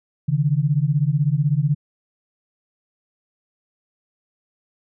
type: beating tone pair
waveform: sine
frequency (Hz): 138.59 / 154.59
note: C#3 / D#3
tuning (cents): 0 / -11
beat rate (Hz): 16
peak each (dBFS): -19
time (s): 0.28-1.75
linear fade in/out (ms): 10
effects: none